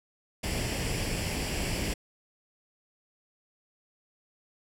pink noise with comb filter, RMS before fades -31 dBFS, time 0.43-1.94 s, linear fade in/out 10 ms, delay 0.39 ms, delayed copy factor +0.6, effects low-pass 11000 Hz 12 dB/octave

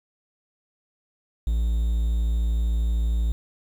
triangle tone with quantisation, 56.5 Hz, A1, 47 cents sharp, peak -18 dBFS, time 1.47-3.32 s, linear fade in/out 0 ms, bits 8, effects none

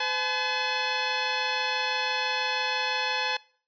10% pulse tone pair together, 507.8 / 855 Hz, B4 / A5, +48 / -50 cents, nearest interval major sixth, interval 902 cents, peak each -23 / -18 dBFS, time 0-3.37 s, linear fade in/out 5 ms, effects noise-tail reverb RT60 0.5 s tail -24 dB re dry + resampled to 11025 Hz

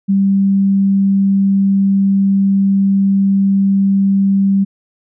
sine tone, 196 Hz, G3, in tune, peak -9 dBFS, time 0.08-4.65 s, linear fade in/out 20 ms, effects none

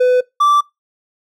triangle tone pair in turn, 501 / 1167.1 Hz, B4 / D6, +25 / -11 cents, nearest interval octave + minor third, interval 1464 cents, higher second, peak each -7 dBFS, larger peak neither, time 0-0.21 / 0.4-0.61 s, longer neither, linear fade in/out 10 ms, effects noise-tail reverb RT60 0.2 s tail -22 dB re dry

